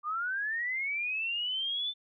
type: linear sweep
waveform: sine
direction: up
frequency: 1174.7 to 3548 Hz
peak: -30 dBFS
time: 0.03-1.94 s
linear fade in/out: 50 ms
effects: none